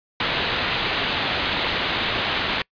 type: low-pass noise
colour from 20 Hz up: white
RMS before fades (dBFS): -24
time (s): 0.2-2.62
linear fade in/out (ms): 2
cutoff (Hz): 4000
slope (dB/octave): 48
effects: noise-tail reverb RT60 0.1 s tail -26 dB re dry + resampled to 11025 Hz